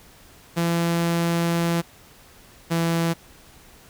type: tone pair in turn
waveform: sawtooth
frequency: 169.2 / 166.87 Hz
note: E3 / E3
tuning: +45 / +21 cents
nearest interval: unison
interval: 24 cents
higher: first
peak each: -16 dBFS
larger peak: neither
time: 0.56-1.82 / 2.7-3.14 s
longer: first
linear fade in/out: 20 ms
effects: pink hiss -50 dBFS RMS until 3.89 s